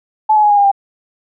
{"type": "tone with pitch steps", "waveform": "sine", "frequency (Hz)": [863, 848.7, 834.6, 820.7, 807.1, 793.7], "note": ["A5", "G#5", "G#5", "G#5", "G#5", "G5"], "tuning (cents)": [-34, 37, 8, -21, -50, 21], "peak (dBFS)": -7, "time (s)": [0.29, 0.716], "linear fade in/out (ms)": 10, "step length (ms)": 71, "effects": []}